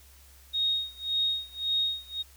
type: tone with tremolo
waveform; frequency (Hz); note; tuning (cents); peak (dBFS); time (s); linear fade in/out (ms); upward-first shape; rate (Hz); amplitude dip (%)
sine; 3735; A#7; +3; -23; 0.53-2.23; 20; sine; 1.8; 95
effects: added 67 Hz sine -54 dBFS peak until 2.36 s + white hiss -57 dBFS RMS until 2.36 s